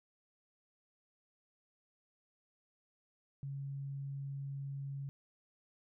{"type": "tone", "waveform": "sine", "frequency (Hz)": 138.59, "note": "C#3", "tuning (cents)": 0, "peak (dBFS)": -39, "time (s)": [3.43, 5.09], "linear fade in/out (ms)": 0, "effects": []}